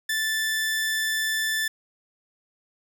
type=tone; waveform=sawtooth; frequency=1759 Hz; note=A6; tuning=1 cent flat; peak=-20 dBFS; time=0.09-1.68 s; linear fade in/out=5 ms; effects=none